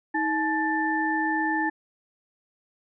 sine tone cluster, 316.6 / 858 / 1773 Hz, D#4 / A5 / A6, +30 / -44 / +13 cents, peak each -27 dBFS, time 0.14-1.7 s, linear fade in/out 10 ms, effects none

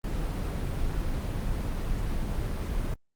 brown noise, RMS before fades -29 dBFS, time 0.04-2.94 s, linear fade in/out 2 ms, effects Opus 24 kbps

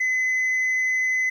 sine tone, 2028 Hz, B6, 45 cents sharp, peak -17 dBFS, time 0-1.3 s, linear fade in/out 10 ms, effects tanh soft clip ceiling -19 dBFS + 9-bit

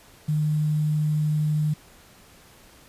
sine tone with quantisation, 152.1 Hz, D#3, 39 cents flat, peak -20 dBFS, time 0.28-1.74 s, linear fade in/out 10 ms, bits 8, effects pink hiss -52 dBFS RMS until 2.88 s + resampled to 32000 Hz

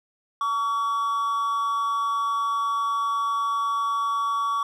triangle tone with amplitude modulation, 1134 Hz, C#6, 39 cents sharp, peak -18 dBFS, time 0.41-4.63 s, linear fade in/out 2 ms, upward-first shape sine, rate 228 Hz, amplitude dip 50%, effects none

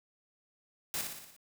white noise with echo, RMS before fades -35 dBFS, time 0.94-1.01 s, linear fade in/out 0 ms, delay 59 ms, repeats 6, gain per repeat -4 dB, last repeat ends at 1.364 s, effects none

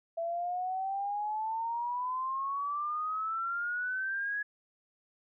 sine exponential sweep, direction up, 663 to 1685 Hz, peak -31 dBFS, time 0.17-4.43 s, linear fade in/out 10 ms, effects none

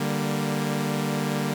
sawtooth chord, G minor, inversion second, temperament equal with one note detuned, 148.2 / 196 / 233.1 Hz, D3 / G3 / Bb3, +16 / 0 / 0 cents, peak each -24 / -25 / -25 dBFS, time 0-1.54 s, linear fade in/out 5 ms, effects 8-bit

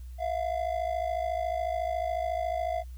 triangle ring-modulated tone, 684 Hz, F5, 36 cents flat, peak -23 dBFS, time 0.18-2.84 s, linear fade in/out 50 ms, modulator 27 Hz, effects added 62 Hz sine -39 dBFS peak until 2.97 s + white hiss -64 dBFS RMS until 2.97 s

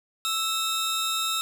sawtooth tone pair together, 1318 / 3722 Hz, E6 / A#7, -1 / -3 cents, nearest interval octave + tritone, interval 1798 cents, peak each -25 / -24 dBFS, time 0.25-1.41 s, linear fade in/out 0 ms, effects 9-bit

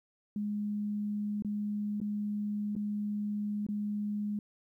sine tone with dropouts, 207.7 Hz, G#3, in tune, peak -31 dBFS, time 0.36-4.39 s, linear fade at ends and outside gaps 2 ms, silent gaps 1.423-1.447 / 2.002-2.014 / 2.753-2.763 / 3.666-3.687 s, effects 12-bit

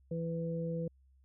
harmonic tone, 165.9 Hz, E3, 11 cents sharp, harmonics 1 / 2 / 3, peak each -35 / -47 / -38 dBFS, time 0.11-0.88 s, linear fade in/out 5 ms, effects added 66 Hz sine -62 dBFS peak until 1.24 s

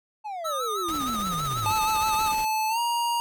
triangle exponential sweep, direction down, 880 to 92.5 Hz, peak -29 dBFS, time 0.24-1.74 s, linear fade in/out 20 ms
square tone with vibrato, 1267 Hz, D#6, 31 cents sharp, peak -28 dBFS, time 0.44-2.33 s, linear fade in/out 20 ms, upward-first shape sine, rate 6.3 Hz, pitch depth 79 cents each way
pink noise with tremolo, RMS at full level -36 dBFS, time 0.88-2.45 s, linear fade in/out 5 ms, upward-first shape sine, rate 16 Hz, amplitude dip 50%
square tone with pitch glide, 870 to 943.3 Hz, A5 to A#5, -20 to +20 cents, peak -24 dBFS, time 1.66-3.2 s, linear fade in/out 0 ms, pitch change +140 cents, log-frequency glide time 2.69-2.79 s
effects none

